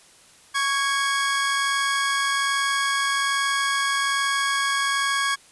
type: tone pair together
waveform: sawtooth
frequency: 1113 / 1648.9 Hz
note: C#6 / G#6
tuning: +7 / -13 cents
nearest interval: perfect fifth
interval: 680 cents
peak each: -20 dBFS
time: 0.54-5.36 s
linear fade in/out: 20 ms
effects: white hiss -52 dBFS RMS until 5.51 s + resampled to 24000 Hz

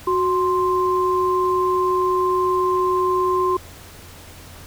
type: tone pair together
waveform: sine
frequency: 368.3 / 1046.5 Hz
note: F#4 / C6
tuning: -8 / 0 cents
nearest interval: octave + tritone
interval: 1808 cents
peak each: -19 dBFS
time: 0.07-3.57 s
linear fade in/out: 5 ms
effects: added 87 Hz sine -44 dBFS peak until 4.66 s + pink hiss -42 dBFS RMS until 4.66 s

